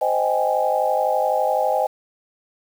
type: chord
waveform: sine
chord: Ab major seventh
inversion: first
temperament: just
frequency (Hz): 519.1 / 623 / 778.7 / 830.6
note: C5 / Eb5 / G5 / Ab5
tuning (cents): -14 / +2 / -12 / 0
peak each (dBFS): -23 / -22 / -23 / -23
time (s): 0.01-1.87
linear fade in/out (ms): 10
effects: 7-bit